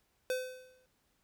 square tone with exponential decay, 510 Hz, C5, 44 cents flat, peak -30 dBFS, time 0.3-0.86 s, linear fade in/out 1 ms, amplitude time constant 120 ms, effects pink hiss -75 dBFS RMS until 1.23 s

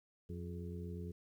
harmonic tone with a mistuned harmonic, 88.3 Hz, F2, 20 cents sharp, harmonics 1 / 2 / 3 / 4 / 5, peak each -44 / -46 / -56 / -53 / -51 dBFS, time 0.29-1.12 s, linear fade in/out 10 ms, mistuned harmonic 5, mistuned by -65 cents, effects 12-bit

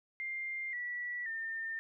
sine tone with pitch steps, 2100 / 1948.1 / 1807.2 Hz, C7 / B6 / A6, +6 / -24 / +46 cents, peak -36 dBFS, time 0.2-1.79 s, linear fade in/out 0 ms, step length 530 ms, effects none

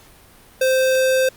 square tone, 521 Hz, C5, 7 cents flat, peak -15 dBFS, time 0.61-1.29 s, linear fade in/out 5 ms, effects pink hiss -48 dBFS RMS until 1.36 s + Opus 48 kbps

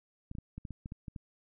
clicks, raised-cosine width 5 ms, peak -29 dBFS, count 10, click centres 0.314 / 0.352 / 0.385 / 0.58 / 0.652 / 0.707 / 0.859 / 0.921 / 1.082 / 1.162 s, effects none

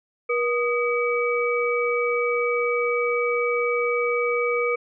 sine tone cluster, 479.9 / 1241 / 2284 Hz, B4 / D#6 / D7, -50 / -5 / -49 cents, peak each -22 / -28 / -26 dBFS, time 0.29-4.76 s, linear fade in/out 10 ms, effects none

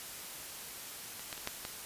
clicks, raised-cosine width 0.2 ms, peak -27 / -21 / -27 / -16 / -21 dBFS, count 5, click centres 1.195 / 1.328 / 1.378 / 1.474 / 1.651 s, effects white hiss -45 dBFS RMS until 1.85 s + resampled to 32000 Hz

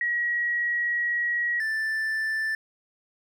sine / triangle tone pair in turn, 1908 / 1765.9 Hz, A#6 / A6, +40 / +6 cents, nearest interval minor second, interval 134 cents, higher first, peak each -23 dBFS, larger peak neither, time 0.01-1.6 / 1.6-2.55 s, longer first, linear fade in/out 2 ms, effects none

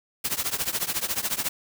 white noise with tremolo, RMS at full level -24 dBFS, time 0.24-1.49 s, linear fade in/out 10 ms, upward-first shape triangle, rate 14 Hz, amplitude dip 95%, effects none

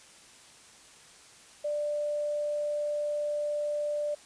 sine tone, 591 Hz, D5, 11 cents sharp, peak -28 dBFS, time 1.64-4.15 s, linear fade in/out 10 ms, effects white hiss -54 dBFS RMS until 4.25 s + resampled to 22050 Hz

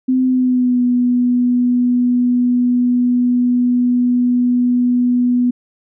sine tone with pitch glide, 257.4 to 245.9 Hz, C4 to B3, -28 to -7 cents, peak -11 dBFS, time 0.08-5.51 s, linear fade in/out 10 ms, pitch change -79 cents, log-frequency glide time 0.24-0.82 s, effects none

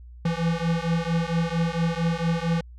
square beating tone pair, 164.81 / 169.21 Hz, E3 / E3, 0 / +46 cents, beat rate 4.4 Hz, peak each -26 dBFS, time 0.25-2.61 s, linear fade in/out 5 ms, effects added 60 Hz sine -41 dBFS peak until 2.78 s + low-pass 5000 Hz 12 dB/octave

